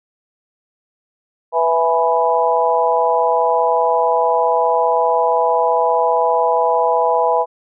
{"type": "harmonic tone with a mistuned harmonic", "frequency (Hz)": 164.81, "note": "E3", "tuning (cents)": 0, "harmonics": [3, 4, 5, 6], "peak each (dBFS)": [-18, -18, -18, -18], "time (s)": [1.52, 7.46], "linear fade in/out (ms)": 50, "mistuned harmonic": 5, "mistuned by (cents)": 20, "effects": []}